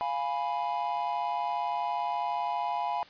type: chord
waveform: triangle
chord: F diminished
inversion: none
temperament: equal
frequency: 698.5 / 830.6 / 987.8 Hz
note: F5 / Ab5 / Cb6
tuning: 0 / 0 / 0 cents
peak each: -32 / -30 / -31 dBFS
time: 0.01-3.03 s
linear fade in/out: 0 ms
effects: white hiss -53 dBFS RMS until 3.09 s + resampled to 11025 Hz